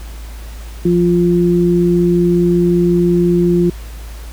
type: tone pair together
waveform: sine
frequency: 174.6 / 349.2 Hz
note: F3 / F4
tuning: 0 / 0 cents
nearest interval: octave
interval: 1200 cents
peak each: -12 dBFS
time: 0.85-3.7 s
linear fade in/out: 5 ms
effects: added 55 Hz sine -27 dBFS peak until 4.32 s + pink hiss -39 dBFS RMS until 4.32 s